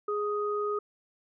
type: tone pair together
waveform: sine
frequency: 415.3 / 1247.3 Hz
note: G#4 / D#6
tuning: 0 / +4 cents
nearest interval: octave + perfect fifth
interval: 1904 cents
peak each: -29 / -32 dBFS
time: 0.08-0.79 s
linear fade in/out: 5 ms
effects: none